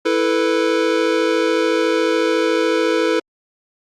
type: chord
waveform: square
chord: E suspended fourth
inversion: none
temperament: equal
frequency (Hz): 329.6 / 440 / 493.9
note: E4 / A4 / B4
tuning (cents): 0 / 0 / 0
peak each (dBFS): -20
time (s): 0.05-3.2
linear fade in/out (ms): 10
effects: low-pass 5000 Hz 12 dB/octave + Opus 48 kbps